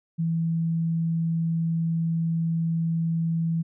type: tone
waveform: sine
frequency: 164.81 Hz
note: E3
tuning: in tune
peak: -22 dBFS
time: 0.18-3.63 s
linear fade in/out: 20 ms
effects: none